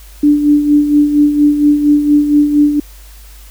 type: tone with tremolo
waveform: sine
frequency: 293.7 Hz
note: D4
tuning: in tune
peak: -4 dBFS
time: 0.23-2.8 s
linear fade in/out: 5 ms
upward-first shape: sine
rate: 4.3 Hz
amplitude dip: 60%
effects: added 50 Hz sine -34 dBFS peak until 3.5 s + white hiss -42 dBFS RMS until 3.5 s